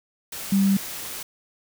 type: tone in noise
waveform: sine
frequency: 196 Hz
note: G3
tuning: in tune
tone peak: -16 dBFS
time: 0.52-0.77 s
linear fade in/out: 5 ms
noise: white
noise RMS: -34 dBFS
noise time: 0.32-1.23 s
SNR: +15 dB
effects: none